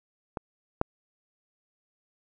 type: clicks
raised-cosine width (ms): 1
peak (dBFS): -18 / -9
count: 2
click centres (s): 0.372 / 0.814
effects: none